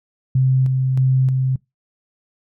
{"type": "tone with tremolo", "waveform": "sine", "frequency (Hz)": 130.81, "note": "C3", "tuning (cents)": 0, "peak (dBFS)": -12, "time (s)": [0.35, 1.56], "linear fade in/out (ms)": 5, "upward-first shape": "square", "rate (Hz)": 1.6, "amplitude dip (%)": 30, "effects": ["noise-tail reverb RT60 0.2 s tail -24 dB re dry"]}